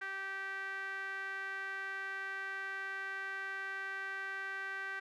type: tone with band-pass filter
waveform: sawtooth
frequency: 388.4 Hz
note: G4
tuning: 16 cents flat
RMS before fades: -41 dBFS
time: 0.01-5 s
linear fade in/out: 10 ms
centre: 1700 Hz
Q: 8.5
effects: none